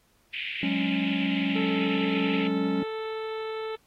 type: band-pass noise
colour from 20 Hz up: white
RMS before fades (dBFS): -34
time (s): 0.33-2.48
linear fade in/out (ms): 10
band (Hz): 2100 to 3000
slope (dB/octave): 48
type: chord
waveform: triangle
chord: F# suspended second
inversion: none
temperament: equal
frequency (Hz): 185 / 207.7 / 277.2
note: F#3 / G#3 / C#4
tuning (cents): 0 / 0 / 0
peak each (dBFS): -28 / -29 / -25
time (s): 0.63-2.83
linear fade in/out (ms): 2
type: harmonic tone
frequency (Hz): 440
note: A4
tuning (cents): 0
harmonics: 1 / 2 / 3 / 4 / 5 / 6 / 7 / 8 / 9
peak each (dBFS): -31 / -41 / -41 / -48 / -46 / -50 / -51 / -51 / -51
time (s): 1.55-3.76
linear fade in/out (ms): 10
effects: pink hiss -66 dBFS RMS until 3.86 s + AAC 48 kbps